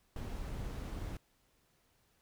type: noise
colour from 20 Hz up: brown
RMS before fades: -41 dBFS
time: 0.16-1.17 s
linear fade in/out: 2 ms
effects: pink hiss -73 dBFS RMS until 2.21 s